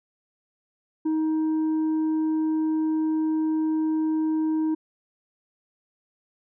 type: tone with tanh clipping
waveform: triangle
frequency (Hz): 314.5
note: D#4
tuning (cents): +19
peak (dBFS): -22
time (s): 1.05-4.75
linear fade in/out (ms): 10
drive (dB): 8
effects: none